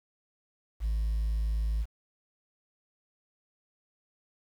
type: tone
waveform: sine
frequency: 54 Hz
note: A1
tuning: 32 cents flat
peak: -24 dBFS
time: 0.8-1.86 s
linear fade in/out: 50 ms
effects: tanh soft clip ceiling -25 dBFS + 9-bit